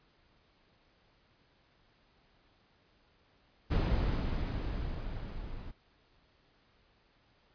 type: noise with level ramp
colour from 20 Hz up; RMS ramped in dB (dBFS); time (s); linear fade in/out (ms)
brown; -27 to -44; 3.7-5.72; 20
effects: pink hiss -68 dBFS RMS until 7.54 s + resampled to 11025 Hz